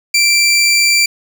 20% pulse tone, 2349 Hz, D7, in tune, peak -4 dBFS, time 0.14-1.06 s, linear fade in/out 5 ms, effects none

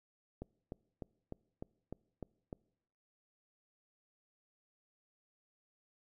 click train, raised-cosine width 2 ms, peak -29 dBFS, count 8, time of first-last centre 0.42-2.528 s, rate 3.32 Hz, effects noise-tail reverb RT60 0.8 s tail -25 dB re dry

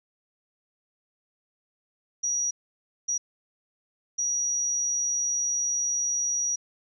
sine tone bursts at uneven times, 5780 Hz, F#8, 41 cents flat, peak -24 dBFS, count 3, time 2.23-2.51 / 3.08-3.18 / 4.18-6.56 s, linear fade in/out 10 ms, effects none

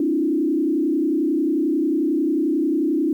sine tone with frequency modulation, 306.5 Hz, D#4, 26 cents flat, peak -17 dBFS, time 0-3.13 s, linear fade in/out 2 ms, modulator 31.2 Hz, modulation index 1.3, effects 9-bit

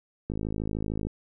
click train, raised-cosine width 3 ms, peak -18 dBFS, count 42, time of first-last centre 0.3-1.069 s, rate 53.3 Hz, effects none

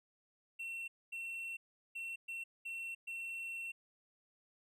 triangle tone bursts at uneven times, 2711 Hz, E7, 48 cents sharp, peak -39 dBFS, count 6, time 0.59-0.88 / 1.12-1.57 / 1.95-2.16 / 2.28-2.44 / 2.65-2.95 / 3.07-3.72 s, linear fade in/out 10 ms, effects none

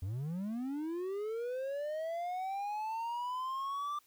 triangle linear sweep, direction up, 85.1 to 1186 Hz, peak -33 dBFS, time 0.02-3.99 s, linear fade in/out 5 ms, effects white hiss -68 dBFS RMS until 4.06 s

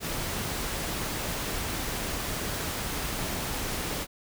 pink noise, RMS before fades -32 dBFS, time 0-4.07 s, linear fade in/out 50 ms, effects none

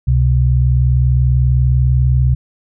sine tone pair together, 67.3 / 127.41 Hz, C2 / C3, +49 / -46 cents, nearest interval major seventh, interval 1105 cents, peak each -12 / -12 dBFS, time 0.07-2.35 s, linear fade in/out 10 ms, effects none

